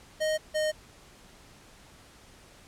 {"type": "tone pair in turn", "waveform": "square", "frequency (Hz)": [622.3, 616.9], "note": ["D#5", "D#5"], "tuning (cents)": [0, -15], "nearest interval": "unison", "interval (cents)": 15, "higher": "first", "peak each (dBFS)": -26, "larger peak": "neither", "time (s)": [[0.2, 0.38], [0.54, 0.72]], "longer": "neither", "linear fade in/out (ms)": 20, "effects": ["pink hiss -54 dBFS RMS until 2.67 s", "low-pass 10000 Hz 12 dB/octave"]}